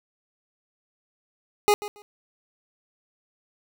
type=tone with echo; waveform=25% pulse; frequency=413.8 Hz; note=G#4; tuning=6 cents flat; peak=-12 dBFS; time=1.68-1.74 s; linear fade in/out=0 ms; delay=140 ms; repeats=2; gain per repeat=-15 dB; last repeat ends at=2.02 s; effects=none